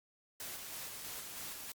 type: noise with tremolo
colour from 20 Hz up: white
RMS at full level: -44 dBFS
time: 0.4-1.72 s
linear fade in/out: 2 ms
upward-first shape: square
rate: 3.1 Hz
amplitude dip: 25%
effects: Opus 48 kbps